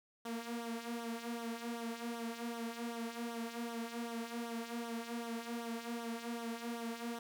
sawtooth tone with flanger, 233.1 Hz, A#3, in tune, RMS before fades -42 dBFS, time 0.25-7.19 s, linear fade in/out 5 ms, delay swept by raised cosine 0.41 to 4.21 ms, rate 2.6 Hz, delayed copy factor -0.65, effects none

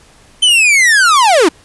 45% pulse linear sweep, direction down, 3106 to 277.2 Hz, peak -6 dBFS, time 0.42-1.49 s, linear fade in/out 10 ms, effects pink hiss -45 dBFS RMS until 1.64 s + resampled to 24000 Hz

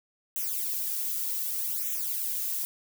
violet noise with flanger, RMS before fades -31 dBFS, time 0.36-2.65 s, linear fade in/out 0 ms, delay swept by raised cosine 0.21 to 2.61 ms, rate 0.65 Hz, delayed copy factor -0.9, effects none

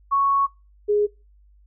sine tone pair in turn, 1108.7 / 415.3 Hz, C#6 / G#4, 0 / 0 cents, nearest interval octave + perfect fourth, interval 1700 cents, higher first, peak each -16 dBFS, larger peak neither, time 0.11-0.47 / 0.88-1.07 s, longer first, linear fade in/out 20 ms, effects noise-tail reverb RT60 0.3 s tail -25 dB re dry + added 50 Hz sine -51 dBFS peak until 1.66 s

